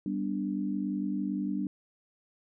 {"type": "chord", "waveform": "sine", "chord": "G major", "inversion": "none", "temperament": "equal", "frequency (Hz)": [196, 246.9, 293.7], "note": ["G3", "B3", "D4"], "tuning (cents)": [0, 0, 0], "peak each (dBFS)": [-32, -36, -33], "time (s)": [0.06, 1.67], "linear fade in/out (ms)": 2, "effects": []}